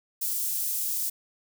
white high-pass noise, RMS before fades -29 dBFS, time 0.21-1.1 s, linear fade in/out 10 ms, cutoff 7900 Hz, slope 12 dB/octave, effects none

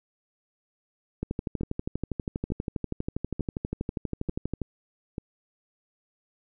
two click trains, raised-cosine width 3 ms, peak -16 / -19 dBFS, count 43 / 5, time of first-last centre 1.23-4.617 / 1.61-5.181 s, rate 12.4 / 1.12 Hz, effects none

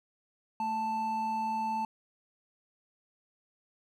triangle tone pair together, 220.8 / 882 Hz, A3 / A5, +6 / +4 cents, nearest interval 2 octaves, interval 2398 cents, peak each -37 / -28 dBFS, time 0.6-1.85 s, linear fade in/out 2 ms, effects none

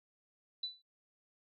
sine tone with exponential decay, 3979 Hz, B7, 12 cents sharp, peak -33 dBFS, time 0.63-0.82 s, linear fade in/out 5 ms, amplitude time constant 40 ms, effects noise-tail reverb RT60 0.1 s tail -23 dB re dry

